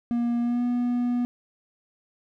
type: tone with pitch glide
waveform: triangle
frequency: 237.5 to 243.5 Hz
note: A#3 to B3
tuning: +33 to -24 cents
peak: -20 dBFS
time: 0.11-1.25 s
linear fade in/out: 0 ms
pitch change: +43 cents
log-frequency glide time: 0.41-0.63 s
effects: none